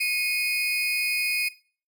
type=tone pair together; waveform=35% pulse; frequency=2174 / 2489 Hz; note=C#7 / D#7; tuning=-34 / 0 cents; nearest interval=major second; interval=234 cents; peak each=-28 / -22 dBFS; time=0-1.49 s; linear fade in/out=10 ms; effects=noise-tail reverb RT60 0.4 s tail -18 dB re dry